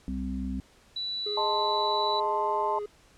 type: harmonic tone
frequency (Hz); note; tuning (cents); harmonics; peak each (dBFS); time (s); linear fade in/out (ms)
64.9; C2; -13; 1 / 3 / 4; -34 / -34 / -34; 0.08-0.6; 0
type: tone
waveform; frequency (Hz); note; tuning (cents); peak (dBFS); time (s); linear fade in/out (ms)
sine; 3951; B7; 0; -30; 0.96-2.2; 5
type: tone with vibrato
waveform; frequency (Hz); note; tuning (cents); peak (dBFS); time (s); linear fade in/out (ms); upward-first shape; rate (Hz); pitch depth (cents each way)
triangle; 415.3; G#4; 0; -30; 1.26-2.86; 5; sine; 19; 13
type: chord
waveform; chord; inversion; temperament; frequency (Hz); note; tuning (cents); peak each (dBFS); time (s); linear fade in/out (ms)
sine; A diminished; second; equal; 622.3 / 880 / 1046.5; Eb5 / A5 / C6; 0 / 0 / 0; -33 / -28 / -30; 1.37-2.79; 5
effects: pink hiss -59 dBFS RMS until 3.17 s + low-pass 9000 Hz 12 dB/octave